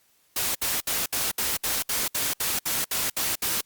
white noise bursts, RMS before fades -26 dBFS, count 13, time 0.36-3.61 s, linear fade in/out 5 ms, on 190 ms, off 65 ms, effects white hiss -64 dBFS RMS until 3.65 s + Opus 48 kbps

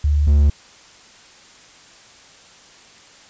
sine / triangle tone pair in turn, 73.42 / 72.41 Hz, D2 / D2, 0 / -24 cents, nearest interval unison, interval 24 cents, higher first, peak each -13 / -8 dBFS, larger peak second, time 0.04-0.27 / 0.27-0.5 s, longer neither, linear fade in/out 5 ms, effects white hiss -46 dBFS RMS until 3.29 s + resampled to 16000 Hz

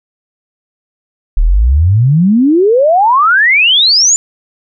sine exponential sweep, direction up, 34.65 to 7180 Hz, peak -5 dBFS, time 1.37-4.16 s, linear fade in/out 0 ms, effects none

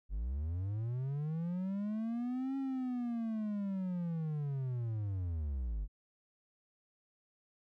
triangle linear two-way sweep, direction up then down, 45.39 to 273.1 to 45.39 Hz, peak -32 dBFS, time 0.09-5.88 s, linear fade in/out 50 ms, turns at 2.57 s, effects none

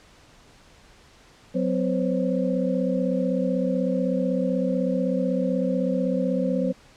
sine tone cluster, 185.7 / 254.8 / 512 / 548 Hz, F#3 / C4 / C5 / C#5, +7 / -46 / -38 / -20 cents, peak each -25 / -26 / -27 / -30 dBFS, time 1.54-6.73 s, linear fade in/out 20 ms, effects pink hiss -53 dBFS RMS until 6.96 s + low-pass 7000 Hz 12 dB/octave

